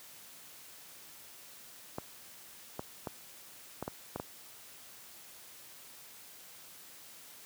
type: clicks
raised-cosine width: 1 ms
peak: -22 dBFS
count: 7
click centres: 1.984 / 2.794 / 3.072 / 3.826 / 3.879 / 4.16 / 4.199 s
effects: white hiss -53 dBFS RMS until 7.45 s + high-pass 80 Hz 12 dB/octave